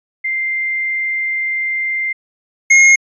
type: tone pair in turn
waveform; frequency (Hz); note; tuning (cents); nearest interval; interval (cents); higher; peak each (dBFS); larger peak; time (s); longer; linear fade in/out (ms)
sine / square; 2093 / 2147; C7 / C7; 0 / +44; unison; 44; second; -16 / -6; second; 0.24-2.13 / 2.7-2.96; first; 10
effects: resampled to 22050 Hz